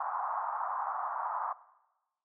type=band-pass noise; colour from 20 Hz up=white; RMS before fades=-35 dBFS; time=0-1.53 s; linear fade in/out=5 ms; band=760 to 1200 Hz; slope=48 dB/octave; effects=noise-tail reverb RT60 1.0 s tail -18 dB re dry